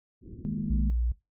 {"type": "low-pass noise", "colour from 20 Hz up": "pink", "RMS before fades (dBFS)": -42, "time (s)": [0.21, 0.84], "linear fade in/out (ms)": 50, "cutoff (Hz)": 370, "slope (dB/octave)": 48}
{"type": "chord", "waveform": "sine", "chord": "D# suspended fourth", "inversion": "none", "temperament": "just", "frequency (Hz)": [155.56, 207.4, 233.3], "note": ["D#3", "G#3", "A#3"], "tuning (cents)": [0, -2, 2], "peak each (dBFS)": [-34, -32, -35], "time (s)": [0.45, 0.9], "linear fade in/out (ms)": 0}
{"type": "tone", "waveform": "sine", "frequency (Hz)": 59, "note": "A#1", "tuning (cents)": 22, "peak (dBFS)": -24, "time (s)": [0.7, 1.12], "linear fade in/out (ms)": 5}
{"effects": ["noise-tail reverb RT60 0.2 s tail -18 dB re dry"]}